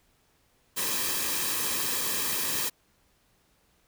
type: noise with comb filter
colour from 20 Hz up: white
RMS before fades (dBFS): -29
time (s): 0.76-2.7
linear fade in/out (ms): 20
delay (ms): 1.4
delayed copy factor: -0.6
effects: pink hiss -67 dBFS RMS until 3.87 s